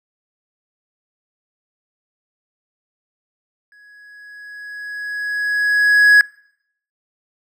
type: tone with exponential growth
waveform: triangle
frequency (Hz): 1672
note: G#6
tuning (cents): +11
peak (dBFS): -4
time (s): 3.72-6.21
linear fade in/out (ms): 1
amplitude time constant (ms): 540
effects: noise-tail reverb RT60 0.7 s tail -24 dB re dry